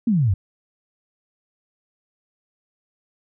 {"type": "exponential sweep", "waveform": "sine", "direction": "down", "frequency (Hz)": [246.9, 86.4], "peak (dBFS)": -15, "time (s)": [0.07, 0.34], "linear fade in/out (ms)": 5, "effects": []}